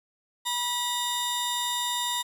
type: tone pair together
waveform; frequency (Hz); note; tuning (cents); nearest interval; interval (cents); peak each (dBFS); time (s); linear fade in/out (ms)
sawtooth; 972 / 3670; B5 / A#7; -28 / -28; octave + major seventh; 2300; -26; 0.45-2.23; 20
effects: resampled to 32000 Hz + 9-bit